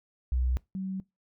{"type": "tone pair in turn", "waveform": "sine", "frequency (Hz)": [62.8, 190.04], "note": ["B1", "F#3"], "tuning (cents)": [30, 47], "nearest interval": "octave + perfect fifth", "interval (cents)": 1917, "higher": "second", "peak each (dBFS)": [-24, -31], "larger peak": "first", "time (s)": [[0.32, 0.57], [0.75, 1]], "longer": "neither", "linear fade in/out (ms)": 0, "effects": ["noise-tail reverb RT60 0.2 s tail -22 dB re dry"]}